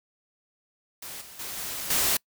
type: noise with level steps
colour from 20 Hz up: white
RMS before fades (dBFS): -39 / -46 / -36 / -34 / -24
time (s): 1.02-2.17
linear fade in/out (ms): 5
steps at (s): 1.21 / 1.39 / 1.57 / 1.9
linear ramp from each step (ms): 5
effects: noise-tail reverb RT60 0.1 s tail -26 dB re dry